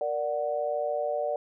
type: chord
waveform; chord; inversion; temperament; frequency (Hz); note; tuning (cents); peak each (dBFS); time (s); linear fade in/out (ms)
sine; Bb augmented; none; equal; 466.2 / 587.3 / 740; Bb4 / D5 / F#5; 0 / 0 / 0; -34 / -28 / -33; 0.01-1.36; 2
effects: none